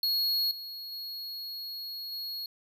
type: tone with level steps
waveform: square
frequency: 4320 Hz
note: C#8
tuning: 45 cents flat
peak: -26 / -39 / -37 / -35 dBFS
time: 0.03-2.46 s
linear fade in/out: 2 ms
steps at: 0.51 / 0.92 / 2.12 s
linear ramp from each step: 2 ms
effects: none